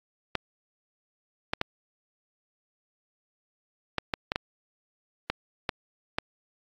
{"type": "clicks", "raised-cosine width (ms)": 0.3, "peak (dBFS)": -10, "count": 10, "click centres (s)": [0.353, 1.535, 1.614, 3.983, 4.138, 4.319, 4.359, 5.3, 5.692, 6.185], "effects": ["AAC 48 kbps"]}